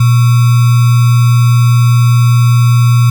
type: tone with sample-and-hold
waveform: sine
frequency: 120 Hz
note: B2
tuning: 49 cents flat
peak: -4 dBFS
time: 0-3.1 s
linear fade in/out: 5 ms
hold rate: 1225 Hz
effects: none